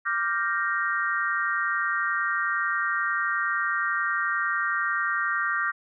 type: chord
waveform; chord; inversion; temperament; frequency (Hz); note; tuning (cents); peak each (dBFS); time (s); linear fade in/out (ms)
sine; G minor seventh; second; equal; 1174.7 / 1396.9 / 1568 / 1864.7; D6 / F6 / G6 / Bb6; 0 / 0 / 0 / 0; -29; 0.05-5.72; 20
effects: none